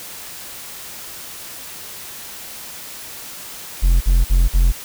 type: tone bursts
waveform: triangle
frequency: 43.36 Hz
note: F1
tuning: 12 cents flat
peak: -8 dBFS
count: 4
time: 3.82-4.724 s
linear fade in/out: 20 ms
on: 190 ms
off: 48 ms
effects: white hiss -34 dBFS RMS until 4.84 s